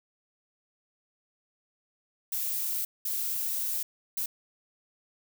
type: noise bursts at uneven times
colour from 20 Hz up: violet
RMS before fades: -31 dBFS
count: 3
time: 2.32-2.85 / 3.05-3.83 / 4.17-4.26 s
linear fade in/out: 5 ms
effects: none